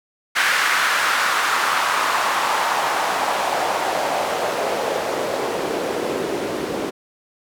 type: noise with band-pass filter sweep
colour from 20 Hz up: white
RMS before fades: -21 dBFS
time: 0.35-6.91 s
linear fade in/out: 20 ms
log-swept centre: 1600 to 340 Hz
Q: 2
effects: none